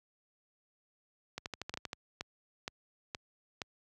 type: two click trains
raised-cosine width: 0.2 ms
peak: -20 / -21 dBFS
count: 5 / 8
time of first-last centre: 1.74-3.618 / 1.38-1.931 s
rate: 2.13 / 12.7 Hz
effects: high-pass 60 Hz 12 dB/octave